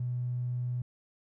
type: tone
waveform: triangle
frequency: 123.4 Hz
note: B2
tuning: 1 cent flat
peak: -26 dBFS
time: 0-0.82 s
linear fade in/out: 5 ms
effects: tanh soft clip ceiling -28 dBFS